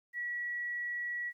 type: tone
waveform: sine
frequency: 1931 Hz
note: B6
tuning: 39 cents flat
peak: -34 dBFS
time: 0.13-1.33 s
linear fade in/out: 50 ms
effects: 12-bit